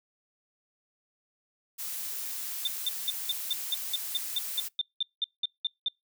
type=noise; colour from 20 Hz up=blue; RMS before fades=-36 dBFS; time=1.78-4.69 s; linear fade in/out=20 ms
type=tone bursts; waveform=sine; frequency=3587 Hz; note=A7; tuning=33 cents sharp; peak=-25 dBFS; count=16; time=2.65-5.884 s; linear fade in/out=2 ms; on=24 ms; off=190 ms
effects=noise-tail reverb RT60 0.2 s tail -26 dB re dry